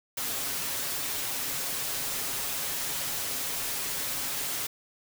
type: noise with comb filter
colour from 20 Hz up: white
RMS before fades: -32 dBFS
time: 0.17-4.67 s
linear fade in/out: 5 ms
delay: 7.3 ms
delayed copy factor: +0.5
effects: none